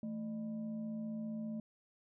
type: tone with frequency modulation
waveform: sine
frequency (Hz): 220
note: A3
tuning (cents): 0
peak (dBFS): -38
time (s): 0.03-1.6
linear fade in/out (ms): 2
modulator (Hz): 385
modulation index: 0.41
effects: none